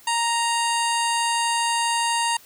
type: harmonic tone with a mistuned harmonic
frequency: 932.3 Hz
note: A#5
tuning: in tune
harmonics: 1 / 2 / 3 / 4 / 5 / 7 / 8 / 9 / 10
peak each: -22 / -30 / -28 / -34 / -32 / -35 / -35 / -34 / -33 dBFS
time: 0.07-2.37 s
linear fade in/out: 5 ms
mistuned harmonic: 10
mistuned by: +25 cents
effects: white hiss -50 dBFS RMS until 2.45 s